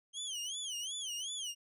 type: tone with vibrato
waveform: 25% pulse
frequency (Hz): 3136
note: G7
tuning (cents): 0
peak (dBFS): -34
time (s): 0.13-1.55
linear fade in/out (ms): 50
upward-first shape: sine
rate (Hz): 2.7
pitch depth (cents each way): 180
effects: resampled to 32000 Hz